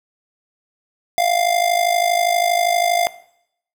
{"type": "tone with amplitude modulation", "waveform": "square", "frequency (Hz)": 698.5, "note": "F5", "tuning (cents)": 0, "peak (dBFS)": -12, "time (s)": [1.18, 3.07], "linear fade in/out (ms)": 0, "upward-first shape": "sine", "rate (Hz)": 52.5, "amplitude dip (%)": 75, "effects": ["noise-tail reverb RT60 0.7 s tail -18 dB re dry"]}